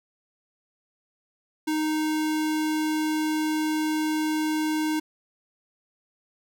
square tone, 310 Hz, D#4, 6 cents flat, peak -24 dBFS, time 1.67-5 s, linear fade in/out 10 ms, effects none

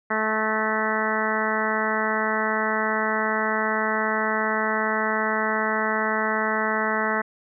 harmonic tone with a mistuned harmonic, 217.4 Hz, A3, 21 cents flat, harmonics 1 / 2 / 3 / 4 / 5 / 6 / 7 / 8 / 9, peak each -30 / -30 / -30 / -30 / -30 / -30 / -30 / -30 / -30 dBFS, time 0.1-7.22 s, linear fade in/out 10 ms, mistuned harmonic 8, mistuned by +16 cents, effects none

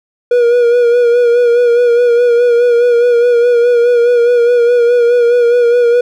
triangle tone with vibrato, 479.4 Hz, A#4, 48 cents sharp, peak -4 dBFS, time 0.31-6.01 s, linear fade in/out 5 ms, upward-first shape sine, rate 4.8 Hz, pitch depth 37 cents each way, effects none

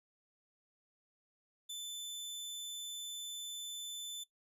sawtooth tone, 3520 Hz, A7, in tune, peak -38 dBFS, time 1.69-4.24 s, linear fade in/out 10 ms, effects noise-tail reverb RT60 0.1 s tail -17 dB re dry + resampled to 32000 Hz

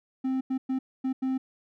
triangle tone bursts at uneven times, 262 Hz, C4, 2 cents sharp, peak -23 dBFS, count 5, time 0.24-0.41 / 0.5-0.58 / 0.69-0.79 / 1.04-1.13 / 1.22-1.38 s, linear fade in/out 10 ms, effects none

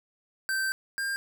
square tone pair in turn, 1557 / 1599.8 Hz, G6 / G6, -12 / +35 cents, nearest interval unison, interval 47 cents, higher second, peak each -27 / -29 dBFS, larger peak first, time 0.49-0.72 / 0.98-1.16 s, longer first, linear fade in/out 0 ms, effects none

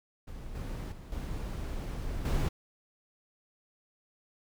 brown noise with level steps, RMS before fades -43 / -37 / -45 / -36 / -28 dBFS, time 0.27-2.49 s, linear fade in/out 10 ms, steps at 0.55 / 0.92 / 1.12 / 2.25 s, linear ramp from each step 2 ms, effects none

